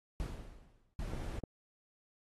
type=noise with exponential decay; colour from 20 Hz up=brown; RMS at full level=-36 dBFS; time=0.2-0.94 s; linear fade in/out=0 ms; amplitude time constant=160 ms
type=noise; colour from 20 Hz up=brown; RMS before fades=-40 dBFS; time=0.99-1.39 s; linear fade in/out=2 ms
type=clicks; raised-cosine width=2 ms; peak=-28 dBFS; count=2; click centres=1.135 / 1.437 s
effects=AAC 32 kbps